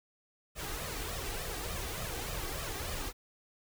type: noise with flanger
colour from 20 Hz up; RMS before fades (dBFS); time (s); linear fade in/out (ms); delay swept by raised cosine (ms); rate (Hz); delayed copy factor
pink; -38; 0.55-3.13; 50; 1.6 to 2.6; 3.4; +0.65
effects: none